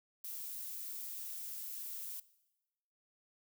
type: noise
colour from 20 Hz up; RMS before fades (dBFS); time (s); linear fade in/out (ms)
violet; -44; 0.24-2.2; 5
effects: noise-tail reverb RT60 1.0 s tail -19 dB re dry